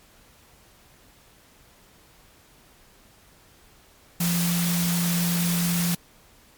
sine tone in noise, 172.7 Hz, F3, 19 cents flat, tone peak -22 dBFS, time 4.2-5.95 s, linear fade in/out 5 ms, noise white, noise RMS -28 dBFS, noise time 4.2-5.95 s, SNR +3 dB, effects pink hiss -55 dBFS RMS until 6.57 s + MP3 96 kbps

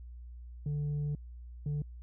sine tone pair in turn, 146.83 / 146.83 Hz, D3 / D3, 0 / 0 cents, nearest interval unison, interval 0 cents, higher neither, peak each -28 dBFS, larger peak neither, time 0.66-1.15 / 1.66-1.82 s, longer first, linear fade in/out 2 ms, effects tanh soft clip ceiling -30 dBFS + added 60 Hz sine -44 dBFS peak until 2.02 s

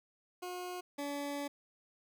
20% pulse tone pair in turn, 360 / 285.7 Hz, F#4 / D4, -47 / -48 cents, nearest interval major third, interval 401 cents, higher first, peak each -35 / -32 dBFS, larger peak second, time 0.42-0.81 / 0.98-1.48 s, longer second, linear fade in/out 10 ms, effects none

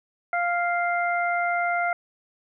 harmonic tone, 698 Hz, F5, 1 cent flat, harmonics 1 / 2 / 3, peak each -24 / -27 / -29 dBFS, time 0.33-1.93 s, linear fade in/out 2 ms, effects none

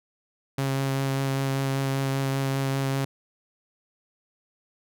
sawtooth tone with vibrato, 135.8 Hz, C#3, 35 cents flat, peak -20 dBFS, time 0.58-3.05 s, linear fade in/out 5 ms, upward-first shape sine, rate 5.1 Hz, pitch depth 11 cents each way, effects none

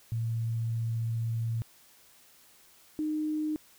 sine tone pair in turn, 114.4 / 306.9 Hz, A#2 / D#4, -32 / -24 cents, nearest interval octave + perfect fourth, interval 1708 cents, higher second, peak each -28 dBFS, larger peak neither, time 0.12-1.62 / 2.99-3.56 s, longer first, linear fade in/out 0 ms, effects white hiss -59 dBFS RMS until 3.78 s

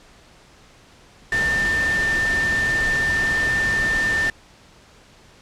sine tone in noise, 1793 Hz, A6, 32 cents sharp, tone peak -18 dBFS, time 1.32-4.3 s, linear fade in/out 2 ms, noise pink, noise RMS -28 dBFS, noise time 1.32-4.3 s, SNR +7 dB, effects pink hiss -50 dBFS RMS until 5.41 s + low-pass 7000 Hz 12 dB/octave

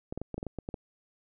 clicks, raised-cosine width 2 ms, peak -22 dBFS, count 10, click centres 0.125 / 0.176 / 0.216 / 0.343 / 0.38 / 0.429 / 0.467 / 0.587 / 0.689 / 0.742 s, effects none

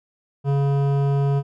triangle tone with hard clipping, 140 Hz, C#3, 18 cents sharp, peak -19 dBFS, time 0.44-1.43 s, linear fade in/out 50 ms, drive 17 dB, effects none

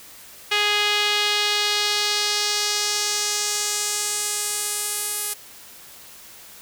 sawtooth tone with band-pass filter sweep, 415.3 Hz, G#4, in tune, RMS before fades -23 dBFS, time 0.51-5.34 s, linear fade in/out 10 ms, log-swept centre 2900 to 11000 Hz, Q 1.7, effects white hiss -44 dBFS RMS until 6.61 s

